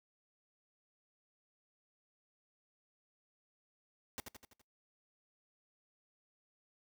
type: noise with echo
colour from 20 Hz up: pink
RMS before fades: -42 dBFS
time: 4.18-4.2 s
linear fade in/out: 0 ms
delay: 83 ms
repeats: 5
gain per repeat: -5 dB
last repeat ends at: 4.615 s
effects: noise-tail reverb RT60 0.2 s tail -24 dB re dry + high-pass 60 Hz 12 dB/octave

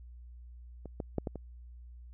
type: clicks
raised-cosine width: 2 ms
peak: -30 / -22 / -17 / -21 / -27 dBFS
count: 5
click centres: 0.857 / 1.002 / 1.183 / 1.272 / 1.357 s
effects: added 60 Hz sine -47 dBFS peak until 2.13 s

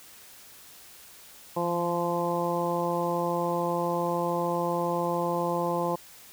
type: harmonic tone with a mistuned harmonic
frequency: 172.9 Hz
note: F3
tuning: 17 cents flat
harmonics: 1 / 2 / 3 / 4 / 5 / 6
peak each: -33 / -32 / -30 / -35 / -32 / -33 dBFS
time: 1.56-5.96 s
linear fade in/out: 10 ms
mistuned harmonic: 1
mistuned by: -23 cents
effects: white hiss -50 dBFS RMS until 6.32 s

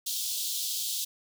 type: high-pass noise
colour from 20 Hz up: pink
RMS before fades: -32 dBFS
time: 0.06-1.05 s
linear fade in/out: 10 ms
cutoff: 3300 Hz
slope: 48 dB/octave
effects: none

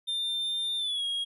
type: tone with pitch glide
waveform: triangle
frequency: 3601 to 3283 Hz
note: A7 to G#7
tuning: +39 to -21 cents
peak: -27 dBFS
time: 0.07-1.25 s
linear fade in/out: 20 ms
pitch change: -160 cents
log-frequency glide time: 0.77-1.04 s
effects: resampled to 32000 Hz

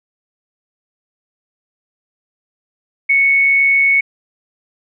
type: tone with amplitude modulation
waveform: sine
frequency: 2213 Hz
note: C#7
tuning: 3 cents flat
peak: -8 dBFS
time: 3.09-4.01 s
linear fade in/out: 10 ms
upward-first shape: sine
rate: 142 Hz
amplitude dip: 25%
effects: none

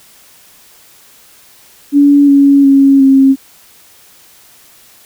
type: tone with pitch steps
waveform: sine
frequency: 285.3 / 279.9 / 274.6 / 269.4 Hz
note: C#4 / C#4 / C#4 / C#4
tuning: +50 / +17 / -16 / -49 cents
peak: -3 dBFS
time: 1.92-3.36 s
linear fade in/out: 50 ms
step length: 360 ms
effects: white hiss -43 dBFS RMS until 5.05 s

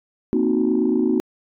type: chord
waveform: sine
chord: C half-diminished seventh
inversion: third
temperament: equal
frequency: 233.1 / 261.6 / 311.1 / 370 Hz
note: Bb3 / C4 / Eb4 / Gb4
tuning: 0 / 0 / 0 / 0 cents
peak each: -21 dBFS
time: 0.33-1.2 s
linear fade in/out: 0 ms
effects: tanh soft clip ceiling -9 dBFS

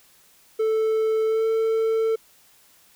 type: tone with pitch glide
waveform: triangle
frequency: 440 to 446.4 Hz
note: A4 to A4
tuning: 0 to +25 cents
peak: -17 dBFS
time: 0.59-2.16 s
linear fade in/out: 10 ms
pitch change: +25 cents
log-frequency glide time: 1.26-1.45 s
effects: white hiss -56 dBFS RMS until 2.95 s

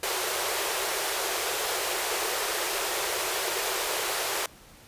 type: high-pass noise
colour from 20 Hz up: pink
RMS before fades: -29 dBFS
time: 0.03-4.46 s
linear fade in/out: 2 ms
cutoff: 350 Hz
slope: 96 dB/octave
effects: pink hiss -52 dBFS RMS until 4.87 s + resampled to 32000 Hz

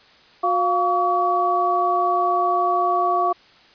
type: tone cluster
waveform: sine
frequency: 362.4 / 701 / 1134 Hz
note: F#4 / F5 / C#6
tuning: -36 / +6 / +39 cents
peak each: -25 / -20 / -20 dBFS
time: 0.43-3.33 s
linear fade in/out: 10 ms
effects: white hiss -51 dBFS RMS until 3.74 s + resampled to 11025 Hz

